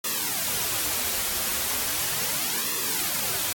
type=noise with flanger; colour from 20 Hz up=white; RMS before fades=-27 dBFS; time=0.04-3.53 s; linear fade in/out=5 ms; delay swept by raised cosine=1.3 to 7 ms; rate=0.37 Hz; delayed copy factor=-0.95; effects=AAC 64 kbps